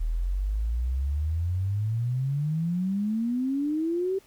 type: exponential sweep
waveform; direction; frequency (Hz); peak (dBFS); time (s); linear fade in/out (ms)
sine; up; 38.52 to 392; -24; 0-4.19; 10
effects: pink hiss -58 dBFS RMS until 4.26 s